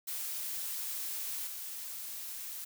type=noise with level steps; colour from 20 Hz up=blue; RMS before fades=-38 / -42 dBFS; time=0.07-2.65 s; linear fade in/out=10 ms; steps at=1.47 s; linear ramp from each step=5 ms; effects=none